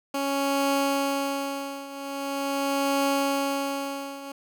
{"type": "tone with tremolo", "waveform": "15% pulse", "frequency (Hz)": 277.4, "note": "C#4", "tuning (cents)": 1, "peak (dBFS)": -15, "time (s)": [0.14, 4.32], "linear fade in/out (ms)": 5, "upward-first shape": "triangle", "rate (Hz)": 0.43, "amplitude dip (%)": 85, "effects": []}